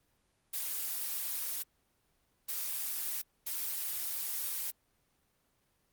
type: noise bursts at uneven times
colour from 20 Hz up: blue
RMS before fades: -36 dBFS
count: 3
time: 0.53-1.63 / 2.48-3.22 / 3.46-4.71 s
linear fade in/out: 10 ms
effects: pink hiss -74 dBFS RMS until 5.92 s + Opus 24 kbps